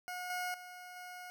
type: tone with level steps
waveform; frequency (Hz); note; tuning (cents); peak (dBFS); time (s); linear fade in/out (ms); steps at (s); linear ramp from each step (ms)
20% pulse; 723; F#5; -40; -35 / -31 / -43 / -41; 0.08-1.3; 0; 0.3 / 0.54 / 0.96; 2
effects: none